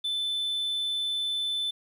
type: tone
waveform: sine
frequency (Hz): 3520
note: A7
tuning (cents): 0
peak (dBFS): -24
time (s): 0.04-1.71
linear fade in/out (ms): 10
effects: tanh soft clip ceiling -26 dBFS + 10-bit